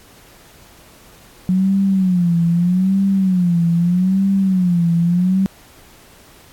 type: tone with vibrato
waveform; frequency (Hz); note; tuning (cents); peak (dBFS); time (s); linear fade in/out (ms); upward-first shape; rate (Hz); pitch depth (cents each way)
sine; 181.7; F#3; -31; -12; 1.49-5.46; 0; sine; 0.8; 130
effects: pink hiss -46 dBFS RMS until 6.52 s + AAC 64 kbps